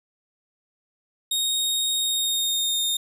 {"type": "tone with pitch glide", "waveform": "sawtooth", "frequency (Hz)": [3729, 3671], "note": ["A#7", "A#7"], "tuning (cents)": [0, -27], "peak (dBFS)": -19, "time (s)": [1.31, 2.97], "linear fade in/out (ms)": 5, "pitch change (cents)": -27, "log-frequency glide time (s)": [1.96, 2.83], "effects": []}